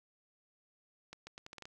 accelerating click train, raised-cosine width 0.2 ms, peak -30 dBFS, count 8, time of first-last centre 1.13-1.655 s, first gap 140 ms, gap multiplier 0.78, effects 12-bit

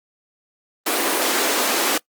pink high-pass noise, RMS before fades -20 dBFS, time 0.86-1.98 s, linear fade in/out 5 ms, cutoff 260 Hz, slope 48 dB/octave, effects noise-tail reverb RT60 0.1 s tail -22 dB re dry + Opus 24 kbps

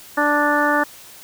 harmonic tone, 293.7 Hz, D4, in tune, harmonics 1 / 2 / 3 / 4 / 5 / 6, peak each -22 / -22 / -22 / -22 / -22 / -22 dBFS, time 0.17-0.84 s, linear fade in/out 10 ms, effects white hiss -42 dBFS RMS until 1.23 s

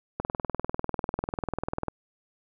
click train, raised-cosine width 1 ms, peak -14 dBFS, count 35, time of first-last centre 0.2-1.883 s, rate 20.2 Hz, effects none

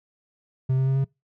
triangle tone with pitch steps, 130.81 / 132.41 / 134.02 / 135.66 Hz, C3 / C3 / C3 / C#3, 0 / +21 / +42 / -37 cents, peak -17 dBFS, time 0.69-1.046 s, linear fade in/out 10 ms, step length 89 ms, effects noise-tail reverb RT60 0.2 s tail -23 dB re dry

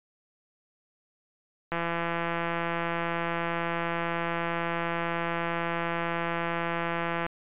click train, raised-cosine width 0.5 ms, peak -15 dBFS, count 938, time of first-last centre 1.72-7.264 s, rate 169 Hz, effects resampled to 8000 Hz

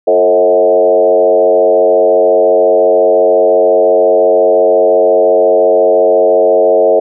sine tone with frequency modulation, 540 Hz, C#5, 45 cents flat, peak -5 dBFS, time 0.07-7 s, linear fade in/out 10 ms, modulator 94.3 Hz, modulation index 1.5, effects none

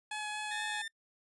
15% pulse tone with vibrato, 847 Hz, G#5, 34 cents sharp, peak -30 dBFS, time 0.11-0.82 s, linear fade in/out 5 ms, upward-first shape sine, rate 4.2 Hz, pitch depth 9 cents each way
30% pulse tone, 1799 Hz, A6, 38 cents sharp, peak -36 dBFS, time 0.51-0.88 s, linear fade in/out 5 ms
effects noise-tail reverb RT60 0.1 s tail -26 dB re dry + resampled to 24000 Hz

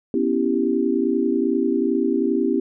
sine chord, C# half-diminished seventh, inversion third, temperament equal, 246.9 / 277.2 / 329.6 / 392 Hz, B3 / C#4 / E4 / G4, 0 / 0 / 0 / 0 cents, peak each -23 dBFS, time 0.14-2.6 s, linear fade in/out 2 ms, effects none

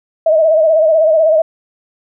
sine tone with vibrato, 634 Hz, D#5, 32 cents sharp, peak -7 dBFS, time 0.26-1.42 s, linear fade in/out 5 ms, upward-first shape sine, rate 16 Hz, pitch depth 69 cents each way, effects none

